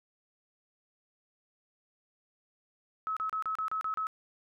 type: tone bursts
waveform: sine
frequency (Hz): 1289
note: E6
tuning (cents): -39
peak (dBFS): -30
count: 8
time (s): 3.07-4.069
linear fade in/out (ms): 0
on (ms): 96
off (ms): 33
effects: none